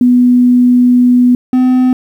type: tone pair in turn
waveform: sine / triangle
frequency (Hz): 246.9 / 254.3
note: B3 / C4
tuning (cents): 0 / -49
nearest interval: minor second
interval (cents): 51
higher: second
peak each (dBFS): -4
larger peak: neither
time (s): 0.01-1.35 / 1.53-1.93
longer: first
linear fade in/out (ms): 2
effects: 7-bit